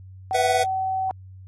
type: tone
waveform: sine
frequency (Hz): 760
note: F#5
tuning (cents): +46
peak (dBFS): -22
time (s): 0.31-1.11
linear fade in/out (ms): 0
type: chord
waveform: square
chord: B suspended fourth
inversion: none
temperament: just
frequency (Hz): 493.9 / 658.5 / 740.8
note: B4 / E5 / F#5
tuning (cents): 0 / -2 / +2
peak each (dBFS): -25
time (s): 0.34-0.64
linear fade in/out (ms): 10
effects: added 94 Hz sine -40 dBFS peak until 1.47 s + AAC 32 kbps